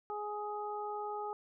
harmonic tone, 417.5 Hz, G#4, 9 cents sharp, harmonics 1 / 2 / 3, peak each -41 / -39 / -44 dBFS, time 0.1-1.33 s, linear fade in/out 0 ms, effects none

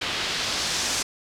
white noise with low-pass filter sweep, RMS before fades -27 dBFS, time 0.01-1.03 s, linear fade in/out 10 ms, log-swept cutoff 3400 to 6800 Hz, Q 1.4, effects none

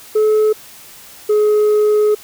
sine tone pair in turn, 430 / 422.4 Hz, A4 / G#4, -40 / +29 cents, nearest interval unison, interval 31 cents, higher first, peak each -7 dBFS, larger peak neither, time 0.15-0.53 / 1.29-2.15 s, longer second, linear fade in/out 10 ms, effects tanh soft clip ceiling -9 dBFS + white hiss -39 dBFS RMS until 2.23 s

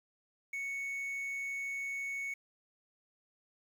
triangle tone with quantisation, 2217 Hz, C#7, in tune, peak -34 dBFS, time 0.53-2.34 s, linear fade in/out 5 ms, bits 10, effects none

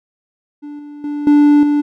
triangle tone with level steps, 292.8 Hz, D4, 5 cents flat, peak -25 / -28 / -17 / -4 / -9 dBFS, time 0.62-1.82 s, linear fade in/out 20 ms, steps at 0.79 / 1.04 / 1.27 / 1.63 s, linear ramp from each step 2 ms, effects none

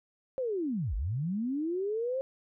sine linear two-way sweep, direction down then up, 540 to 43.65 to 540 Hz, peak -29 dBFS, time 0.38-2.21 s, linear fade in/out 0 ms, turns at 0.95 s, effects none

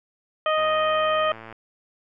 harmonic tone, 622.3 Hz, D#5, in tune, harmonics 1 / 2 / 3 / 4 / 5, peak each -22 / -23 / -31 / -34 / -32 dBFS, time 0.46-1.32 s, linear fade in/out 2 ms
click train, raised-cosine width 0.5 ms, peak -25 dBFS, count 107, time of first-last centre 0.58-1.526 s, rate 112 Hz
effects none

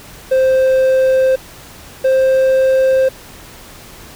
triangle tone pair in turn, 523.3 / 526.2 Hz, C5 / C5, 0 / +10 cents, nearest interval unison, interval 10 cents, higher second, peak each -7 / -7 dBFS, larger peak neither, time 0.31-1.36 / 2.04-3.09 s, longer neither, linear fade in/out 10 ms, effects pink hiss -37 dBFS RMS until 4.15 s

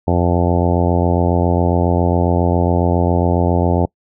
harmonic tone, 87.31 Hz, F2, in tune, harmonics 1 / 2 / 3 / 4 / 5 / 6 / 7 / 8 / 9 / 10, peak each -16 / -19 / -21 / -22 / -23 / -24 / -24 / -25 / -26 / -26 dBFS, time 0.07-3.86 s, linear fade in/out 10 ms, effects noise-tail reverb RT60 0.1 s tail -26 dB re dry

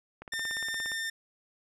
click train, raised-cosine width 0.5 ms, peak -28 dBFS, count 13, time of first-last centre 0.22-0.918 s, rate 17.2 Hz
sawtooth tone, 1805 Hz, A6, 44 cents sharp, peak -28 dBFS, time 0.32-1.1 s, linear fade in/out 5 ms
effects low-pass 11000 Hz 12 dB/octave

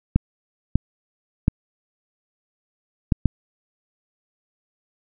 clicks, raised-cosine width 5 ms, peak -3 dBFS, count 5, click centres 0.16 / 0.756 / 1.481 / 3.122 / 3.257 s, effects none

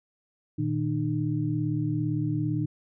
sine tone cluster, 116.7 / 154.4 / 303.1 Hz, A#2 / D#3 / D#4, +2 / -13 / -45 cents, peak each -29 dBFS, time 0.58-2.66 s, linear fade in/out 10 ms, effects none

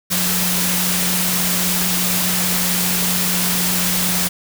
sine tone in noise, 180 Hz, F#3, 47 cents flat, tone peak -23 dBFS, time 0.1-4.29 s, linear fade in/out 20 ms, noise white, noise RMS -19 dBFS, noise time 0.1-4.29 s, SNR -7 dB, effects none

